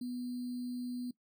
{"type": "tone with sample-and-hold", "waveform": "sine", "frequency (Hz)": 246.9, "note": "B3", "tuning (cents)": 0, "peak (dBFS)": -36, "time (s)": [0.01, 1.11], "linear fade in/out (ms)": 5, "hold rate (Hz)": 4410, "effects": ["noise-tail reverb RT60 0.1 s tail -19 dB re dry"]}